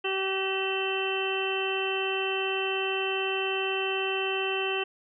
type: harmonic tone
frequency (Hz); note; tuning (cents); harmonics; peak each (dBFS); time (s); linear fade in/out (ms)
384.1; G4; -35; 1 / 2 / 3 / 4 / 5 / 7 / 8; -30 / -36 / -38 / -39 / -41 / -31 / -35; 0.04-4.84; 10
effects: none